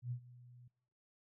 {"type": "tone with ADSR envelope", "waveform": "sine", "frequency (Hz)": 122.6, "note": "B2", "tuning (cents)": -12, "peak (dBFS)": -36, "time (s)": [0.02, 0.68], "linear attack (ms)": 92, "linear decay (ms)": 85, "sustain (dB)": -20, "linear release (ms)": 5, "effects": ["noise-tail reverb RT60 0.7 s tail -22 dB re dry"]}